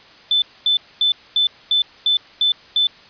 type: tone bursts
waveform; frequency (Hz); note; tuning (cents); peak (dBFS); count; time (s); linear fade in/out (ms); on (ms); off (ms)
sine; 3520; A7; 0; -13; 8; 0.31-2.87; 2; 110; 240
effects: white hiss -45 dBFS RMS until 3.09 s + resampled to 11025 Hz